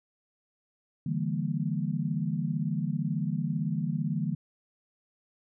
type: chord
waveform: sine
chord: E half-diminished seventh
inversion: third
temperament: equal with one note detuned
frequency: 146.83 / 164.81 / 200 / 233.1 Hz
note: D3 / E3 / G3 / Bb3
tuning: 0 / 0 / +35 / 0 cents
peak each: -32 / -31 / -34 / -35 dBFS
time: 1.06-4.35 s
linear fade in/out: 5 ms
effects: none